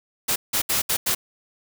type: noise bursts at uneven times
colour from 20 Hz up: white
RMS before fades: -22 dBFS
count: 5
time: 0.28-0.36 / 0.53-0.62 / 0.69-0.82 / 0.89-0.97 / 1.06-1.15 s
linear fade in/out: 10 ms
effects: none